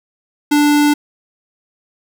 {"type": "tone", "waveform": "square", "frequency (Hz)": 293.7, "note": "D4", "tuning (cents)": 0, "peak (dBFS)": -10, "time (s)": [0.51, 0.94], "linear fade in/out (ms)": 10, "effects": []}